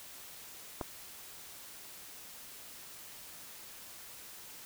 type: clicks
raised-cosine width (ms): 1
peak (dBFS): -21 / -30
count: 2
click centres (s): 0.812 / 0.815
effects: white hiss -50 dBFS RMS until 4.65 s